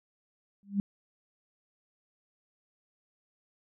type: tone with exponential growth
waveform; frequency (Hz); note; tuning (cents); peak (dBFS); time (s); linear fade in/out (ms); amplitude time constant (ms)
sine; 200; G3; +35; -21; 0.63-0.8; 0; 35
effects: none